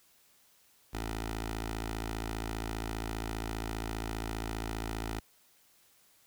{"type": "tone with notch filter", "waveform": "10% pulse", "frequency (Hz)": 55, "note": "A1", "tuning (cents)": 0, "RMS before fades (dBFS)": -37, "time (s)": [0.93, 5.2], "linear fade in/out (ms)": 10, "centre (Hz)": 160, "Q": 0.76, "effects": ["white hiss -65 dBFS RMS until 6.26 s"]}